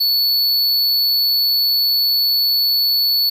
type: tone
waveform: square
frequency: 4435 Hz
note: C#8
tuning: in tune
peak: -14 dBFS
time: 0-3.3 s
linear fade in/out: 10 ms
effects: 8-bit